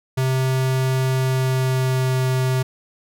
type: tone with pitch glide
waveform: square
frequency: 130.81 to 129.61 Hz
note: C3 to C3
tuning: 0 to -16 cents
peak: -18 dBFS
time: 0.17-2.63 s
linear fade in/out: 10 ms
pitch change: -16 cents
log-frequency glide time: 1.11-2.24 s
effects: none